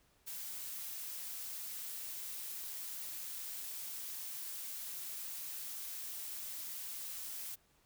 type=noise; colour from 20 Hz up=blue; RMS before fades=-44 dBFS; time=0.26-7.56 s; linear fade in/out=20 ms; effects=pink hiss -71 dBFS RMS until 7.85 s